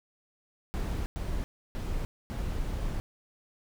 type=noise bursts at uneven times; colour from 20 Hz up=brown; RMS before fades=-32 dBFS; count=4; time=0.74-1.06 / 1.16-1.44 / 1.75-2.05 / 2.3-3 s; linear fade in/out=0 ms; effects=none